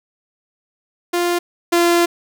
sawtooth tone pair in turn, 349.2 / 344 Hz, F4 / F4, 0 / -26 cents, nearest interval unison, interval 26 cents, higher first, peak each -12 / -8 dBFS, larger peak second, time 1.13-1.39 / 1.72-2.06 s, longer second, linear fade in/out 10 ms, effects none

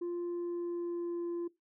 sine tone with pitch glide, 348.1 to 344.1 Hz, F4 to F4, -6 to -26 cents, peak -31 dBFS, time 0.01-1.48 s, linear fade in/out 10 ms, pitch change -20 cents, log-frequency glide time 0.25-1.27 s, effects noise-tail reverb RT60 0.2 s tail -21 dB re dry + tanh soft clip ceiling -33 dBFS

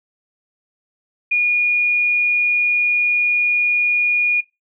sine tone, 2440 Hz, D#7, 34 cents flat, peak -13 dBFS, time 1.31-4.41 s, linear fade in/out 10 ms, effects noise-tail reverb RT60 0.2 s tail -20 dB re dry

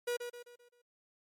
45% pulse tone with echo, 483.1 Hz, B4, 38 cents flat, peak -32 dBFS, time 0.07-0.17 s, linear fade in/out 10 ms, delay 130 ms, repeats 5, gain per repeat -7 dB, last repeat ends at 0.82 s, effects MP3 64 kbps

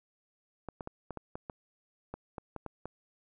clicks, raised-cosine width 1 ms, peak -25 dBFS, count 12, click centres 0.687 / 0.808 / 0.874 / 1.107 / 1.173 / 1.355 / 1.498 / 2.14 / 2.382 / 2.563 / 2.663 / 2.856 s, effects none

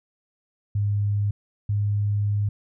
sine tone pair in turn, 102.4 / 102.89 Hz, G#2 / G#2, -24 / -16 cents, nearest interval unison, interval 8 cents, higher second, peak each -20 dBFS, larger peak neither, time 0.75-1.31 / 1.69-2.49 s, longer second, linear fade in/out 5 ms, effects none

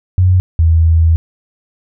sine tone pair in turn, 91.7 / 81.7 Hz, F#2 / E2, -15 / -15 cents, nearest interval major second, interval 200 cents, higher first, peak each -6 dBFS, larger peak neither, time 0.18-0.4 / 0.59-1.16 s, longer second, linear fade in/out 0 ms, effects none

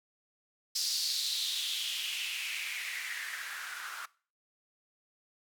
blue noise with band-pass filter sweep, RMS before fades -36 dBFS, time 0.75-4.06 s, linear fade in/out 10 ms, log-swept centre 5000 to 1300 Hz, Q 4.4, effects noise-tail reverb RT60 0.4 s tail -21 dB re dry

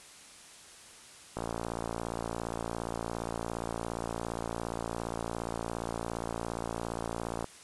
click train, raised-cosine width 1 ms, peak -20 dBFS, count 349, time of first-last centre 1.37-7.443 s, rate 57.3 Hz, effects white hiss -52 dBFS RMS until 7.63 s + resampled to 24000 Hz

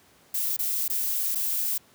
violet noise with dropouts, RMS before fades -27 dBFS, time 0.34-1.78 s, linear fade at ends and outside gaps 5 ms, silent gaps 0.566-0.59 / 0.881-0.898 / 1.35-1.354 s, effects pink hiss -58 dBFS RMS until 1.94 s + high-pass 100 Hz 12 dB/octave

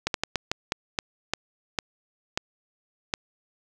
slowing click train, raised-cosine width 0.2 ms, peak -7 dBFS, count 11, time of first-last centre 0.07-3.139 s, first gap 72 ms, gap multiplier 1.3, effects none

